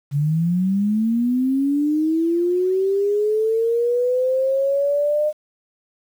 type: linear sweep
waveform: sine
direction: up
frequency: 138.59 to 610 Hz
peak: -16 dBFS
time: 0.11-5.33 s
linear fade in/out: 50 ms
effects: 8-bit